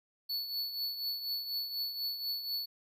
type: tone with tremolo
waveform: square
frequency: 4435 Hz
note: C#8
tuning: in tune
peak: -32 dBFS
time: 0.29-2.66 s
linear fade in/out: 10 ms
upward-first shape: triangle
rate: 4.1 Hz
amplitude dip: 65%
effects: none